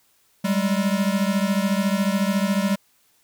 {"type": "beating tone pair", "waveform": "square", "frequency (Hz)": [192.9, 206.9], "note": ["G3", "G#3"], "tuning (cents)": [-28, -6], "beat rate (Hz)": 14, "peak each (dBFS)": [-22, -24], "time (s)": [0.44, 2.76], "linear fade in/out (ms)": 10, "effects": ["white hiss -62 dBFS RMS until 3.23 s"]}